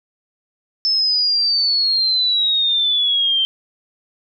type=exponential sweep; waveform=sine; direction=down; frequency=5280 to 3126 Hz; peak=-14 dBFS; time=0.85-3.45 s; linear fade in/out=0 ms; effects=none